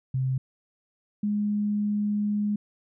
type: tone pair in turn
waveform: sine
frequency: 130.81 / 207.6 Hz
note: C3 / G#3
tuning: 0 / 0 cents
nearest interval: minor sixth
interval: 800 cents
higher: second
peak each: -23 dBFS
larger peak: neither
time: 0.14-0.38 / 1.23-2.56 s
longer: second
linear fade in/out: 5 ms
effects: none